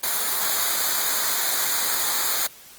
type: noise with comb filter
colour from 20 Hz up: white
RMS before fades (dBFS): -23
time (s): 0.03-2.47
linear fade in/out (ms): 5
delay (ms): 0.36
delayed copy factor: -0.8
effects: white hiss -46 dBFS RMS until 2.78 s + Opus 24 kbps